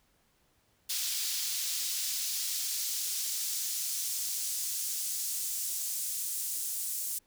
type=noise with high-pass filter sweep; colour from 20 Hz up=pink; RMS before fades=-34 dBFS; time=0.89-7.19 s; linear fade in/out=10 ms; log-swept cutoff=4200 to 8400 Hz; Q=1.1; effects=pink hiss -70 dBFS RMS until 7.26 s